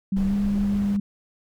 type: tone with pitch glide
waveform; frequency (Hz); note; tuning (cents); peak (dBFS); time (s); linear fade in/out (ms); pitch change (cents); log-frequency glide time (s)
sine; 194.2 to 201.6; G3 to G3; -16 to +49; -20; 0.12-1; 5; +65; 0.27-0.33
type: noise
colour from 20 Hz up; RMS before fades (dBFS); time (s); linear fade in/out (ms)
brown; -32; 0.16-0.97; 10
effects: none